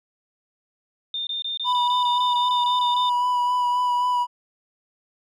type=tone bursts; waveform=sine; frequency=3618 Hz; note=A7; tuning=48 cents sharp; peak=-25 dBFS; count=13; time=1.14-3.094 s; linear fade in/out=2 ms; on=130 ms; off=22 ms
type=tone with vibrato; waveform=triangle; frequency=984 Hz; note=B5; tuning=7 cents flat; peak=-17 dBFS; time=1.64-4.27 s; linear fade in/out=50 ms; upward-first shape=sine; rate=3.8 Hz; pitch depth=18 cents each way
effects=none